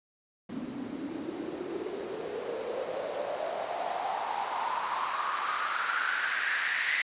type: noise with band-pass filter sweep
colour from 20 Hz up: white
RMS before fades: -33 dBFS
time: 0.49-7.02 s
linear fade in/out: 5 ms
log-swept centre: 240 to 2000 Hz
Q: 5.8
effects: resampled to 8000 Hz